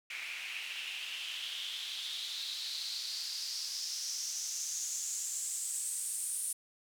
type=noise with band-pass filter sweep; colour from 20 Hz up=white; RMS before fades=-39 dBFS; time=0.1-6.53 s; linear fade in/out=5 ms; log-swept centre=2300 to 9500 Hz; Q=5; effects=none